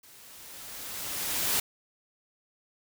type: noise with level ramp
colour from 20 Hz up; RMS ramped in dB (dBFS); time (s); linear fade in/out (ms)
white; -54 to -26; 0.03-1.6; 5
effects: none